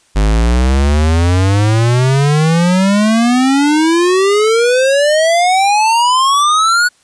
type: exponential sweep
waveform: square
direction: up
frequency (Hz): 49.73 to 1480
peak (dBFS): -9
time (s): 0.15-6.89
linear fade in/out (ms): 20
effects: white hiss -52 dBFS RMS until 7.03 s + resampled to 22050 Hz